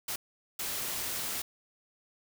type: noise bursts at uneven times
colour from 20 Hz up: white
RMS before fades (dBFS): -35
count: 2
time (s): 0.08-0.16 / 0.59-1.42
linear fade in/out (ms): 5
effects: none